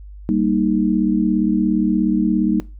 sine chord, Eb major, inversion first, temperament equal, 196 / 233.1 / 311.1 Hz, G3 / Bb3 / Eb4, 0 / 0 / 0 cents, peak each -19 dBFS, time 0.29-2.6 s, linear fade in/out 0 ms, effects noise-tail reverb RT60 0.3 s tail -21 dB re dry + added 50 Hz sine -34 dBFS peak until 2.79 s

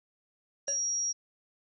sine tone, 5670 Hz, F8, 25 cents sharp, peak -28 dBFS, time 0.67-1.13 s, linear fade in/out 20 ms
square tone with exponential decay, 562 Hz, C#5, 24 cents sharp, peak -34 dBFS, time 0.68-0.82 s, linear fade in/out 1 ms, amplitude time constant 30 ms
effects resampled to 24000 Hz

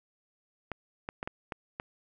clicks, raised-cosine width 0.5 ms, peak -20 dBFS, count 6, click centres 0.717 / 1.089 / 1.229 / 1.275 / 1.522 / 1.799 s, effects none

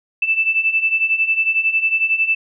sine beating tone pair, 2637 / 2648 Hz, E7 / E7, 0 / +7 cents, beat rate 11 Hz, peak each -20 / -16 dBFS, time 0.22-2.35 s, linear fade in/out 5 ms, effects none

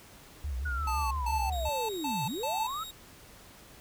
sine tone with vibrato, 67.3 Hz, C2, 49 cents sharp, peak -31 dBFS, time 0.44-1.69 s, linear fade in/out 5 ms, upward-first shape triangle, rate 5.8 Hz, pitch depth 210 cents each way
sine linear two-way sweep, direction down then up, 1476 to 118 to 1344 Hz, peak -33 dBFS, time 0.65-2.84 s, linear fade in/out 10 ms, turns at 2.25 s
square tone bursts, 880 Hz, A5, in tune, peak -32 dBFS, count 5, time 0.87-2.67 s, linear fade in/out 5 ms, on 240 ms, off 150 ms
sawtooth tone, 3771 Hz, A#7, 19 cents sharp, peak -38 dBFS, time 1.52-2.91 s, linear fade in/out 5 ms
effects pink hiss -53 dBFS RMS until 3.8 s

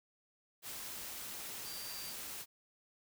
sine tone in noise, 4699 Hz, D8, in tune, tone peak -48 dBFS, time 1.63-2.15 s, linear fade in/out 50 ms, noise white, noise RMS -45 dBFS, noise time 0.62-2.46 s, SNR -6 dB, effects none

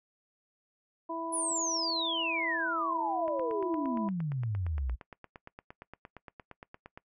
harmonic tone, 330 Hz, E4, 2 cents sharp, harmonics 1 / 2 / 3, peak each -38 / -39 / -37 dBFS, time 1.09-4.09 s, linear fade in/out 10 ms
sine exponential sweep, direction down, 10340 to 56.4 Hz, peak -30 dBFS, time 1.32-4.96 s, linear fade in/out 20 ms
click train, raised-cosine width 0.5 ms, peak -30 dBFS, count 33, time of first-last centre 3.28-6.975 s, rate 8.66 Hz
effects noise-tail reverb RT60 0.1 s tail -21 dB re dry

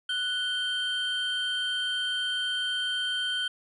triangle tone pair together, 1480 / 3136 Hz, F#6 / G7, 0 / 0 cents, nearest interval octave + minor second, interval 1300 cents, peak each -30 / -27 dBFS, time 0.09-3.48 s, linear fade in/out 5 ms, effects resampled to 24000 Hz

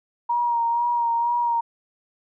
sine tone with vibrato, 944 Hz, A#5, 22 cents sharp, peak -19 dBFS, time 0.29-1.61 s, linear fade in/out 10 ms, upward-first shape sine, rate 2.1 Hz, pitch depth 27 cents each way, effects none

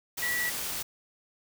sine tone in noise, 1945 Hz, B6, 27 cents flat, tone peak -28 dBFS, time 0.22-0.5 s, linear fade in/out 10 ms, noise white, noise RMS -34 dBFS, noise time 0.17-0.83 s, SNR +3 dB, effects none

